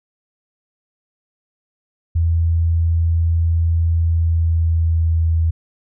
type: tone with pitch glide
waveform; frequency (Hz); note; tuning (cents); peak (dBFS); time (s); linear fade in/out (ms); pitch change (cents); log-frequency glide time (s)
sine; 83.1 to 81.77; E2 to E2; +15 to -13; -13; 2.15-5.51; 10; -28; 3.91-5.26
effects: none